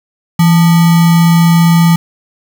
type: tone with sample-and-hold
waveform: sine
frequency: 167.5 Hz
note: E3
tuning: 28 cents sharp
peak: -4 dBFS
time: 0.39-1.96 s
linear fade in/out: 5 ms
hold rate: 1050 Hz
effects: none